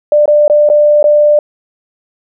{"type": "tone with dropouts", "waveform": "sine", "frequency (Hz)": 594, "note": "D5", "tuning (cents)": 20, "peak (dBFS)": -4, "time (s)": [0.12, 1.39], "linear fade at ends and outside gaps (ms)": 2, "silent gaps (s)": [[0.257, 0.278], [0.48, 0.498], [0.69, 0.699], [1.028, 1.041]], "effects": []}